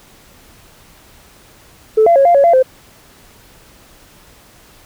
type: tone with pitch steps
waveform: sine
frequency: 436.5 / 682 / 549 / 695 / 558 / 683 / 519 Hz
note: A4 / F5 / C#5 / F5 / C#5 / F5 / C5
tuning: -14 / -41 / -17 / -9 / +11 / -39 / -14 cents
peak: -5 dBFS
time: 1.97-2.628 s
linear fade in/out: 10 ms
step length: 94 ms
effects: tanh soft clip ceiling -2 dBFS + pink hiss -45 dBFS RMS until 4.85 s